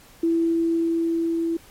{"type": "tone with level ramp", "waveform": "sine", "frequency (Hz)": 332, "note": "E4", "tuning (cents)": 12, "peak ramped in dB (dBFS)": [-17, -21], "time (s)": [0.23, 1.57], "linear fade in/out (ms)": 5, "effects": ["pink hiss -50 dBFS RMS until 1.7 s", "MP3 64 kbps"]}